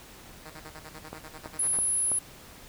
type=tone bursts; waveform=5% pulse; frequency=156.2 Hz; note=D#3; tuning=7 cents sharp; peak=-31 dBFS; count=14; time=0.45-1.778 s; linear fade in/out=10 ms; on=54 ms; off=44 ms
type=click train; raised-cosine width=1 ms; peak=-23 dBFS; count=4; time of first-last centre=1.13-2.117 s; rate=3.04 Hz
type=tone; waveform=sine; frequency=10548 Hz; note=E9; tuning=in tune; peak=-24 dBFS; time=1.59-2.19 s; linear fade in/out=5 ms
effects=pink hiss -49 dBFS RMS until 2.68 s